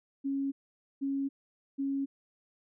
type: tone bursts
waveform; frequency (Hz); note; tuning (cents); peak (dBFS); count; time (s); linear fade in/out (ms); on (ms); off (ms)
sine; 275.1; C#4; -13; -29; 3; 0.24-2.06; 20; 280; 490
effects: none